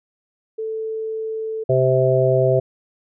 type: tone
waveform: sine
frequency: 441.2 Hz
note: A4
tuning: 5 cents sharp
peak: -23 dBFS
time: 0.58-1.64 s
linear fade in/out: 10 ms
type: harmonic tone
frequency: 130 Hz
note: C3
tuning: 11 cents flat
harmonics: 1 / 3 / 4 / 5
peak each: -19 / -19 / -19 / -19 dBFS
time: 1.69-2.6 s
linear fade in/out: 10 ms
effects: none